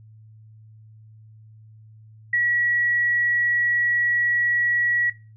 sine tone, 1925 Hz, B6, 45 cents flat, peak -18 dBFS, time 2.33-5.1 s, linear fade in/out 5 ms, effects noise-tail reverb RT60 0.3 s tail -17 dB re dry + added 109 Hz sine -45 dBFS peak until 5.36 s

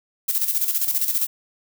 violet noise with tremolo, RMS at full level -20 dBFS, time 0.28-1.27 s, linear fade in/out 10 ms, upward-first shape square, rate 15 Hz, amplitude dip 60%, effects none

